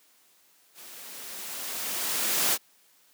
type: noise with level ramp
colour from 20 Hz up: white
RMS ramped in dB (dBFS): -47 to -23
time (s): 0.74-2.58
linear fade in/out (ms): 50
effects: white hiss -62 dBFS RMS until 3.13 s + high-pass 200 Hz 12 dB/octave